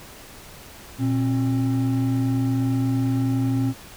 triangle tone pair together, 119.17 / 267.3 Hz, A#2 / C4, +39 / +37 cents, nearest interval octave + major second, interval 1398 cents, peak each -20 dBFS, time 0.98-3.74 s, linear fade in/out 50 ms, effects pink hiss -43 dBFS RMS until 3.96 s

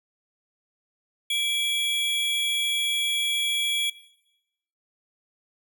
square tone pair together, 2331 / 3338 Hz, D7 / G#7, -14 / +8 cents, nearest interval tritone, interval 622 cents, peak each -30 / -25 dBFS, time 1.3-3.9 s, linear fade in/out 5 ms, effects noise-tail reverb RT60 0.9 s tail -18 dB re dry

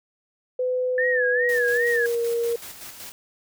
sine tone with pitch glide, 505 to 468.5 Hz, B4 to A#4, +39 to +9 cents, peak -21 dBFS, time 0.59-2.56 s, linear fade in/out 5 ms, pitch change -130 cents, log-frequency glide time 1-2.2 s
sine tone with vibrato, 1760 Hz, A6, in tune, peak -21 dBFS, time 0.98-2.06 s, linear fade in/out 2 ms, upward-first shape sine, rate 2.5 Hz, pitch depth 130 cents each way
white noise with tremolo, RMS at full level -38 dBFS, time 1.49-3.12 s, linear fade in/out 0 ms, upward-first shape square, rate 5.3 Hz, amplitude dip 45%
effects none

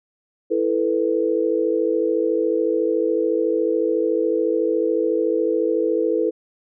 sine chord, E suspended fourth, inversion none, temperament equal, 329.6 / 440 / 493.9 Hz, E4 / A4 / B4, 0 / 0 / 0 cents, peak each -22 / -21 / -22 dBFS, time 0.5-6.31 s, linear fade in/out 20 ms, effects none

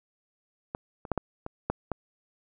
clicks, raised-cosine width 1 ms, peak -18 / -26 / -12 / -13 / -21 / -12 / -15 dBFS, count 7, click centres 0.749 / 1.052 / 1.117 / 1.177 / 1.464 / 1.7 / 1.917 s, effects none

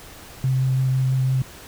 sine tone with vibrato, 130.9 Hz, C3, 1 cent sharp, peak -17 dBFS, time 0.44-1.42 s, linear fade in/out 2 ms, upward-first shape triangle, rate 6 Hz, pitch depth 11 cents each way, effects pink hiss -42 dBFS RMS until 1.67 s

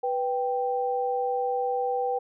sine tone pair together, 492.7 / 784 Hz, B4 / G5, -4 / 0 cents, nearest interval minor sixth, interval 804 cents, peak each -27 dBFS, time 0.03-2.19 s, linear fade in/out 10 ms, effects none

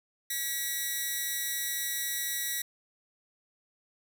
5% pulse tone with amplitude modulation, 1932 Hz, B6, 39 cents flat, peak -17 dBFS, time 0.3-2.62 s, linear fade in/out 5 ms, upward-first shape sine, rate 294 Hz, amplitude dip 65%, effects none

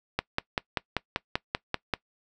click train, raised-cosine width 0.3 ms, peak -9 dBFS, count 10, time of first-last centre 0.19-1.938 s, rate 5.15 Hz, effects noise-tail reverb RT60 0.1 s tail -22 dB re dry

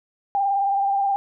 sine tone with vibrato, 794 Hz, G5, 22 cents sharp, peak -18 dBFS, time 0.35-1.16 s, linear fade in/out 0 ms, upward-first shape sine, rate 19 Hz, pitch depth 34 cents each way, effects none

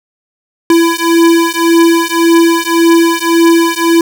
square beating tone pair, 333.4 / 335.2 Hz, E4 / E4, +20 / +29 cents, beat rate 1.8 Hz, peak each -10 dBFS, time 0.7-4.01 s, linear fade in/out 2 ms, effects none

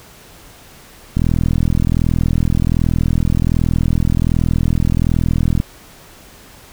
click train, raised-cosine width 5 ms, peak -3 dBFS, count 184, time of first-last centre 1.17-5.601 s, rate 41.3 Hz, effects pink hiss -42 dBFS RMS until 6.72 s

